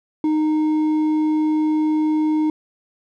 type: tone with hard clipping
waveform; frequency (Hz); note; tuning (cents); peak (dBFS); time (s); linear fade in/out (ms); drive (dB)
sine; 308.7; D#4; -14; -17; 0.24-2.5; 2; 4
effects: none